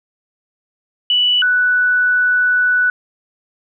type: tone pair in turn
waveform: sine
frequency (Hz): 2960 / 1484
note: F#7 / F#6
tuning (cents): 0 / +5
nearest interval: octave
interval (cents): 1195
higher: first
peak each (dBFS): -11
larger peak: neither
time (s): 1.1-1.42 / 1.42-2.9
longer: second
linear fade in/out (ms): 2
effects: none